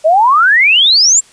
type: exponential sweep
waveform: sine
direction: up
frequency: 600 to 7640 Hz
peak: -5 dBFS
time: 0.04-1.21 s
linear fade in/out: 20 ms
effects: white hiss -44 dBFS RMS until 1.32 s + resampled to 22050 Hz